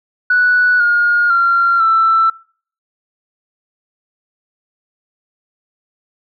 sine tone with pitch steps, 1477 / 1426.7 / 1378.1 / 1331.1 Hz, F#6 / F6 / F6 / E6, -3 / +37 / -23 / +16 cents, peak -8 dBFS, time 0.3-2.3 s, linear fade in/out 5 ms, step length 500 ms, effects noise-tail reverb RT60 0.5 s tail -24 dB re dry + tanh soft clip ceiling -4 dBFS

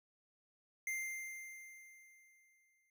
square tone with exponential decay, 2096 Hz, C7, 2 cents sharp, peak -37 dBFS, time 0.87-2.9 s, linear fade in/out 2 ms, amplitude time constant 440 ms, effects none

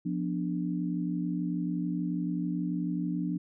sine chord, B diminished, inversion second, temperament equal with one note detuned, 175.32 / 246.9 / 293.7 Hz, F3 / B3 / D4, +7 / 0 / 0 cents, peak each -31 / -36 / -33 dBFS, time 0.05-3.38 s, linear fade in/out 10 ms, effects none

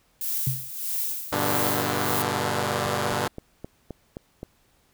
violet noise with tremolo, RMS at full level -27 dBFS, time 0.21-2.22 s, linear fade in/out 2 ms, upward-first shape sine, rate 1.6 Hz, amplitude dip 70%
sine tone with exponential decay, 130.81 Hz, C3, in tune, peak -19 dBFS, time 0.47-0.71 s, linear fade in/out 2 ms, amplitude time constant 51 ms
5% pulse chord, G major, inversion none, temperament equal with one note detuned, 98 / 120.93 / 146.83 Hz, G2 / B2 / D3, 0 / -36 / 0 cents, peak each -17 dBFS, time 1.32-3.28 s, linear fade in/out 5 ms
click train, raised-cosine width 2 ms, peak -21 dBFS, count 7, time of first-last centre 2.86-4.431 s, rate 3.82 Hz
effects pink hiss -64 dBFS RMS until 4.93 s

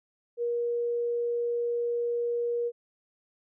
sine tone, 475.1 Hz, A#4, 33 cents sharp, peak -26 dBFS, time 0.37-2.72 s, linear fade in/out 50 ms, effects none

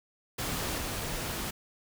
pink noise with level steps, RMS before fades -33 / -35 dBFS, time 0.38-1.51 s, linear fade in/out 10 ms, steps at 0.78 s, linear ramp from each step 5 ms, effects none

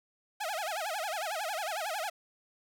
sawtooth tone with vibrato, 730 Hz, F#5, 24 cents flat, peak -29 dBFS, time 0.4-2.1 s, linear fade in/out 10 ms, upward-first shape sine, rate 11 Hz, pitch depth 280 cents each way, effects none

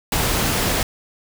pink noise, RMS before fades -20 dBFS, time 0.12-0.83 s, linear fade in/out 2 ms, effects none

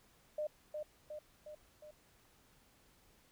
sine tone with echo, 605 Hz, D#5, 49 cents flat, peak -35 dBFS, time 0.38-0.47 s, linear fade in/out 5 ms, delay 360 ms, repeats 4, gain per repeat -4 dB, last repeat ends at 1.91 s, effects pink hiss -68 dBFS RMS until 3.31 s

